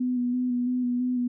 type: tone with vibrato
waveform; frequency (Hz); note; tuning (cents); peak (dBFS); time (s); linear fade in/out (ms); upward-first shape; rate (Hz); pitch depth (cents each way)
sine; 247.8; B3; +6; -23; 0-1.28; 10; square; 3; 20
effects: none